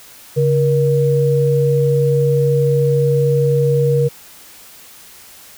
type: tone pair together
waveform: sine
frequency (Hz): 140.71 / 474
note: C#3 / A#4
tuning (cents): +26 / +29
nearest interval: octave + major sixth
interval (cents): 2103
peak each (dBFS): -14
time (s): 0.36-4.09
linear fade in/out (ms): 20
effects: white hiss -41 dBFS RMS until 5.57 s